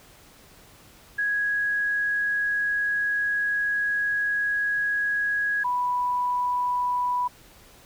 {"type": "tone pair in turn", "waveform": "sine", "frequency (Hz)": [1661.2, 986.1], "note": ["G#6", "B5"], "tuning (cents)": [0, -3], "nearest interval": "major sixth", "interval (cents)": 903, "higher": "first", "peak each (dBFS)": -22, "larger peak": "neither", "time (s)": [[1.18, 5.64], [5.64, 7.28]], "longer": "first", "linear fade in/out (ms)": 10, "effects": ["pink hiss -52 dBFS RMS until 7.85 s"]}